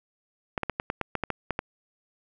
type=clicks; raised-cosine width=0.5 ms; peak=-12 dBFS; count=11; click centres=0.578 / 0.633 / 0.697 / 0.799 / 0.901 / 1.013 / 1.153 / 1.237 / 1.303 / 1.507 / 1.591 s; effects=none

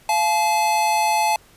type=tone pair together; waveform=square; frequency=690.6 / 860 Hz; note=F5 / A5; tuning=-20 / -40 cents; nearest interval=major third; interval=380 cents; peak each=-25 / -18 dBFS; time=0.09-1.36 s; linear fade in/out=2 ms; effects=pink hiss -52 dBFS RMS until 1.56 s + resampled to 32000 Hz

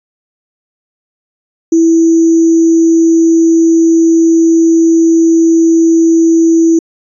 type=tone with sample-and-hold; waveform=sine; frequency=329.6 Hz; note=E4; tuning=in tune; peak=-4 dBFS; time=1.72-6.79 s; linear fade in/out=5 ms; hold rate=6300 Hz; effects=resampled to 24000 Hz

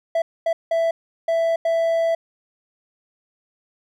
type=tone bursts at uneven times; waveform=triangle; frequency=662 Hz; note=E5; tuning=7 cents sharp; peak=-15 dBFS; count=5; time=0.15-0.22 / 0.46-0.53 / 0.71-0.91 / 1.28-1.56 / 1.65-2.15 s; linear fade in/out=5 ms; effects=none

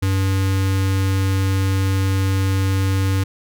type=tone with notch filter; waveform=square; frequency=96.1 Hz; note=G2; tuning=34 cents flat; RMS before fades=-18 dBFS; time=0.02-3.24 s; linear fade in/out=10 ms; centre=680 Hz; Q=1.5; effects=none

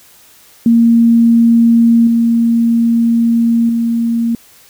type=tone with level steps; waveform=sine; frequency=231.9 Hz; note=A#3; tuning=9 cents flat; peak=-5 / -8 / -11 dBFS; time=0.66-4.35 s; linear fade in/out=2 ms; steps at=2.07 / 3.69 s; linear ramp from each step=2 ms; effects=white hiss -44 dBFS RMS until 4.69 s

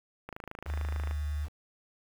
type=click train; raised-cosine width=0.5 ms; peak=-25 dBFS; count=23; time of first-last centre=0.29-1.111 s; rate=26.8 Hz
type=tone with vibrato; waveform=sine; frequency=74.2 Hz; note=D2; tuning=18 cents sharp; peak=-30 dBFS; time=0.65-1.49 s; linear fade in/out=50 ms; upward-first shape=sine; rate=11 Hz; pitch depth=9 cents each way
effects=8-bit

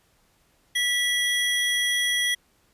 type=tone pair together; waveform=square; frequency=1959 / 3299 Hz; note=B6 / G#7; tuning=-15 / -12 cents; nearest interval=major sixth; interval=903 cents; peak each=-25 dBFS; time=0.75-2.35 s; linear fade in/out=10 ms; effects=pink hiss -64 dBFS RMS until 2.73 s + resampled to 32000 Hz

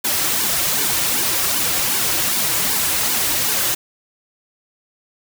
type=noise with flanger; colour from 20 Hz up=white; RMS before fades=-19 dBFS; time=0.04-3.75 s; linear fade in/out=10 ms; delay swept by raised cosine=1.5 to 4.8 ms; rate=2.6 Hz; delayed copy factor=-0.75; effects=none

